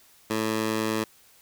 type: tone with high-pass filter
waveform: 15% pulse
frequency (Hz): 110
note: A2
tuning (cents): 0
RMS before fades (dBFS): -27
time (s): 0.3-1.04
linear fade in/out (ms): 5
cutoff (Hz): 230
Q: 0.63
effects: white hiss -57 dBFS RMS until 1.41 s